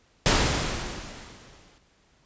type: noise with exponential decay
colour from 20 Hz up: pink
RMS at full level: -18 dBFS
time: 0.26-1.78 s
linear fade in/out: 0 ms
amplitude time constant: 330 ms
effects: pink hiss -63 dBFS RMS until 2.25 s + resampled to 16000 Hz